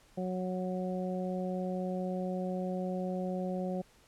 harmonic tone, 183.9 Hz, F#3, 10 cents flat, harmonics 1 / 2 / 3 / 4, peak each -34 / -40 / -38 / -43 dBFS, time 0.17-3.82 s, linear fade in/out 10 ms, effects pink hiss -63 dBFS RMS until 4.07 s + low-pass 11000 Hz 12 dB/octave

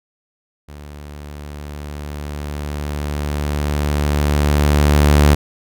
sawtooth tone with level ramp, 73.42 Hz, D2, in tune, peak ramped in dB -30 to -4 dBFS, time 0.68-5.35 s, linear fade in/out 10 ms, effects none

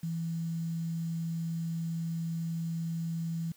sine tone with quantisation, 165.4 Hz, E3, 6 cents sharp, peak -31 dBFS, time 0.03-3.52 s, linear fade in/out 5 ms, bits 9, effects white hiss -62 dBFS RMS until 3.56 s

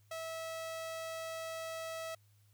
sawtooth tone, 650 Hz, E5, 24 cents flat, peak -36 dBFS, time 0.11-2.15 s, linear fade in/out 5 ms, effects added 103 Hz sine -64 dBFS peak until 2.53 s + white hiss -74 dBFS RMS until 2.53 s

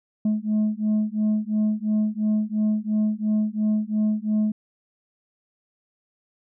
sine beating tone pair, 212.3 / 215.2 Hz, G#3 / A3, +38 / -38 cents, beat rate 2.9 Hz, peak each -21 / -21 dBFS, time 0.25-4.52 s, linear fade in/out 5 ms, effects tanh soft clip ceiling -17 dBFS

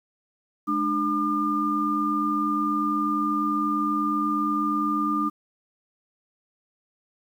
sine tone cluster, 210.6 / 299 / 1204 Hz, G#3 / D4 / D6, +24 / +31 / +43 cents, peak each -30 / -26 / -24 dBFS, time 0.67-5.3 s, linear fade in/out 20 ms, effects 9-bit

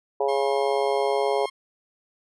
harmonic tone, 138.59 Hz, C#3, in tune, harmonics 3 / 4 / 5 / 6 / 7, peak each -24 / -26 / -28 / -30 / -31 dBFS, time 0.2-1.46 s, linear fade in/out 5 ms
15% pulse tone, 1070 Hz, C6, 38 cents sharp, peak -28 dBFS, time 0.28-1.5 s, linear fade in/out 10 ms
effects resampled to 22050 Hz

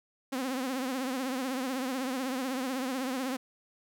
sawtooth tone with vibrato, 260 Hz, C4, 11 cents flat, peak -27 dBFS, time 0.32-3.37 s, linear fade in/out 10 ms, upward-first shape triangle, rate 16 Hz, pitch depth 110 cents each way, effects none

